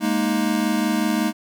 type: chord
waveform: square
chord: Ab suspended second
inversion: none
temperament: equal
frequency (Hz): 207.7 / 233.1 / 311.1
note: Ab3 / Bb3 / Eb4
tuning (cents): 0 / 0 / 0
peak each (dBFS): -24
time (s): 0-1.33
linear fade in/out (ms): 50
effects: none